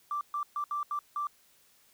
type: tone bursts at uneven times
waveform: triangle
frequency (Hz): 1173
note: D6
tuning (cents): -2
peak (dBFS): -26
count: 6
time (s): 0.11-0.21 / 0.34-0.43 / 0.56-0.64 / 0.71-0.83 / 0.91-0.99 / 1.16-1.27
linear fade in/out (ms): 2
effects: tanh soft clip ceiling -28 dBFS + white hiss -64 dBFS RMS until 1.93 s